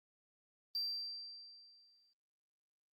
sine tone with exponential decay, 4700 Hz, D8, 1 cent sharp, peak -32 dBFS, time 0.75-2.13 s, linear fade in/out 1 ms, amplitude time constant 300 ms, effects tanh soft clip ceiling -34 dBFS + Opus 32 kbps

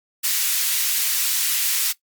white high-pass noise, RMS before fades -21 dBFS, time 0.23-1.93 s, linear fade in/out 20 ms, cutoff 2100 Hz, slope 12 dB/octave, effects noise-tail reverb RT60 0.1 s tail -17 dB re dry + Opus 48 kbps

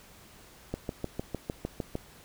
click train, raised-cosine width 2 ms, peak -18 dBFS, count 9, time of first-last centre 0.74-1.954 s, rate 6.59 Hz, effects pink hiss -54 dBFS RMS until 2.24 s

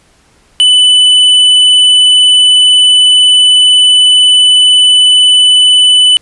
sine tone with tanh clipping, 2994 Hz, F#7, 20 cents sharp, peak -4 dBFS, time 0.6-6.17 s, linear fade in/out 0 ms, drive 8 dB, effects pink hiss -48 dBFS RMS until 6.21 s + resampled to 24000 Hz

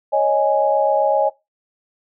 sine chord, C# suspended second, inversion none, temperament equal, 554.4 / 622.3 / 830.6 Hz, C#5 / D#5 / G#5, 0 / 0 / 0 cents, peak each -18 dBFS, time 0.12-1.3 s, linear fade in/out 20 ms, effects noise-tail reverb RT60 0.2 s tail -19 dB re dry

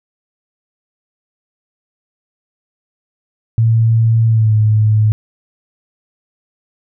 sine tone with pitch glide, 113.5 to 107.75 Hz, A#2 to A2, -46 to -36 cents, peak -8 dBFS, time 3.58-5.12 s, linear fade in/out 0 ms, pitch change -90 cents, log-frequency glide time 4.27-4.54 s, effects none

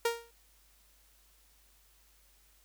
sawtooth tone with exponential decay, 466.3 Hz, A#4, 1 cent sharp, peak -21 dBFS, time 0.05-0.31 s, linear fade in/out 5 ms, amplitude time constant 55 ms, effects added 50 Hz sine -66 dBFS peak until 2.64 s + white hiss -66 dBFS RMS until 2.64 s

